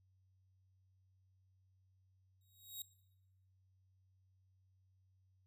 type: tone with exponential growth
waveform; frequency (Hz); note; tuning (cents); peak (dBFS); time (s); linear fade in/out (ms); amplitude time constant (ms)
10% pulse; 3792; A#7; +29; -34; 2.41-2.82; 2; 87
effects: noise-tail reverb RT60 0.9 s tail -19 dB re dry + added 94 Hz sine -70 dBFS peak until 5.46 s